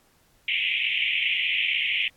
pink band-pass noise, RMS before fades -25 dBFS, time 0.48-2.08 s, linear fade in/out 2 ms, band 2100 to 3200 Hz, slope 96 dB/octave, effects pink hiss -62 dBFS RMS until 2.16 s + AAC 64 kbps

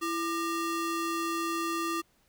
square ring-modulated tone, 766 Hz, G5, 40 cents flat, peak -27 dBFS, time 0.01-2.02 s, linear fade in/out 20 ms, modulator 433 Hz, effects pink hiss -68 dBFS RMS until 2.28 s

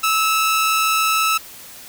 sawtooth tone pair together, 1305 / 2756 Hz, E6 / F7, -18 / -24 cents, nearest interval octave + minor second, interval 1294 cents, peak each -12 / -24 dBFS, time 0.03-1.38 s, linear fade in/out 10 ms, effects white hiss -39 dBFS RMS until 1.88 s

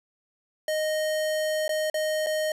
square tone with dropouts, 620 Hz, D#5, 6 cents flat, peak -25 dBFS, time 0.68-2.52 s, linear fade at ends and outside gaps 2 ms, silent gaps 1.68-1.692 / 1.9-1.942 / 2.263-2.268 s, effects resampled to 32000 Hz + 9-bit

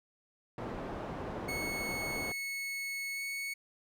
white low-pass noise, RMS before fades -40 dBFS, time 0.58-2.32 s, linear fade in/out 2 ms, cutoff 700 Hz, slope 12 dB/octave
40% pulse tone with pitch glide, 2200 to 2214 Hz, C#7 to C#7, -14 to -3 cents, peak -35 dBFS, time 1.48-3.54 s, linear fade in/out 10 ms, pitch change +11 cents, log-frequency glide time 3.14-3.21 s
effects none

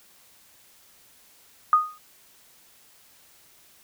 sine tone with exponential decay, 1238 Hz, D#6, 9 cents flat, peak -11 dBFS, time 1.73-1.98 s, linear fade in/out 1 ms, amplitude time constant 54 ms, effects white hiss -56 dBFS RMS until 3.83 s

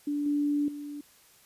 sine tone with level steps, 291 Hz, D4, 16 cents flat, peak -27 / -24 / -36 dBFS, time 0.07-1.01 s, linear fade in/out 5 ms, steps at 0.26 / 0.68 s, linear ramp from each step 2 ms, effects white hiss -59 dBFS RMS until 1.45 s + resampled to 32000 Hz

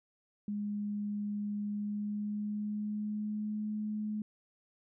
sine tone with pitch glide, 206.5 to 212.4 Hz, G#3 to G#3, -10 to +39 cents, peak -33 dBFS, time 0.48-4.22 s, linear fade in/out 2 ms, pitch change +49 cents, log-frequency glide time 1.66-3.68 s, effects none

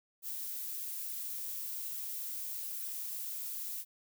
violet noise, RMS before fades -40 dBFS, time 0.22-3.85 s, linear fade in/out 50 ms, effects none

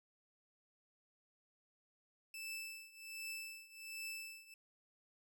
sawtooth tone with tremolo, 2637 Hz, E7, in tune, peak -39 dBFS, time 2.34-4.54 s, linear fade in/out 2 ms, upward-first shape triangle, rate 1.3 Hz, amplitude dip 90%, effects none

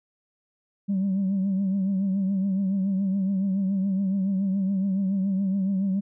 sine tone with vibrato, 193.5 Hz, G3, 22 cents flat, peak -20 dBFS, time 0.88-6.01 s, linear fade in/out 20 ms, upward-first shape triangle, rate 7.1 Hz, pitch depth 74 cents each way, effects tanh soft clip ceiling -19 dBFS

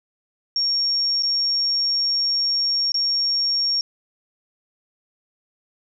sine tone with dropouts, 5540 Hz, F8, 15 cents flat, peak -18 dBFS, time 0.56-3.81 s, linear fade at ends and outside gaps 1 ms, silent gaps 1.224-1.232 / 2.92-2.943 s, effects none

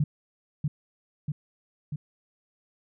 sine tone with echo, 148 Hz, D3, 14 cents sharp, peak -20 dBFS, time 0-0.04 s, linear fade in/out 5 ms, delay 640 ms, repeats 3, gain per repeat -3 dB, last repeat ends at 1.96 s, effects none

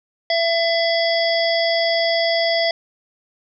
harmonic tone with a mistuned harmonic, 670 Hz, E5, 28 cents sharp, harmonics 1 / 3 / 5 / 7 / 8, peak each -18 / -23 / -25 / -26 / -27 dBFS, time 0.3-2.71 s, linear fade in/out 2 ms, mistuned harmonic 8, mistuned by -63 cents, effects none

